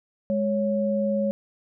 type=tone pair together; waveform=sine; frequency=207.7 / 554.4 Hz; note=G#3 / C#5; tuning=0 / 0 cents; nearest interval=octave + perfect fourth; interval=1700 cents; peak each=-24 dBFS; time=0.3-1.31 s; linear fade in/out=0 ms; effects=none